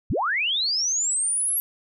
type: linear sweep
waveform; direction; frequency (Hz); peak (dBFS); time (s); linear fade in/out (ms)
sine; up; 30.68 to 11520; -21; 0.1-1.6; 0
effects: none